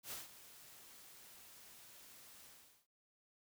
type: noise with ADSR envelope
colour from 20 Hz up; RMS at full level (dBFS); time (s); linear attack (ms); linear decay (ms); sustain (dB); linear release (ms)
white; -45; 0.03-2.87; 85; 160; -14; 410
effects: none